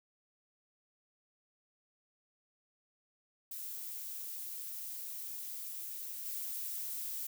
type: noise with level steps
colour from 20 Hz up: violet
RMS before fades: -43 / -40 dBFS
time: 3.51-7.27 s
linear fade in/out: 5 ms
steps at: 6.25 s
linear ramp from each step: 10 ms
effects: none